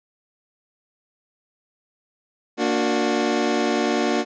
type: chord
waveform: 25% pulse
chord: Bb augmented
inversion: none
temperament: equal with one note detuned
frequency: 233.1 / 293.7 / 364.5 Hz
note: Bb3 / D4 / F#4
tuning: 0 / 0 / -26 cents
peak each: -20 dBFS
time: 2.57-4.25 s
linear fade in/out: 50 ms
effects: resampled to 16000 Hz